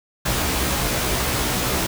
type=noise with comb filter; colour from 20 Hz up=pink; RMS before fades=-22 dBFS; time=0.25-1.87 s; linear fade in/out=10 ms; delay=16 ms; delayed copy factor=+0.75; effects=none